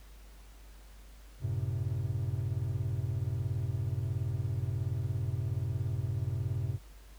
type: chord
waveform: triangle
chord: F# diminished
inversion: none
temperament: equal with one note detuned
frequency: 92.5 / 109.49 / 130.81 Hz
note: F#2 / A2 / C3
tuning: 0 / -8 / 0 cents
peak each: -33 dBFS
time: 1.4-6.79 s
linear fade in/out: 50 ms
effects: added 50 Hz sine -50 dBFS peak until 7.18 s + pink hiss -60 dBFS RMS until 7.18 s